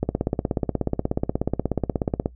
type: click train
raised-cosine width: 2 ms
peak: -8 dBFS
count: 38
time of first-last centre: 0.03-2.259 s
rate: 16.6 Hz
effects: noise-tail reverb RT60 0.1 s tail -20 dB re dry + added 60 Hz sine -43 dBFS peak until 2.35 s